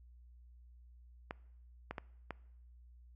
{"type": "clicks", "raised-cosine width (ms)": 0.5, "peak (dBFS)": -25, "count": 4, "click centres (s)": [1.309, 1.91, 1.982, 2.307], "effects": ["noise-tail reverb RT60 0.8 s tail -23 dB re dry", "added 60 Hz sine -56 dBFS peak until 3.15 s"]}